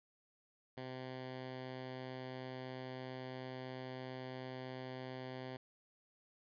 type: tone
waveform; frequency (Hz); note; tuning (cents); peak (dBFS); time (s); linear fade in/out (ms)
10% pulse; 129; C3; -24; -36; 0.77-5.57; 5
effects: resampled to 11025 Hz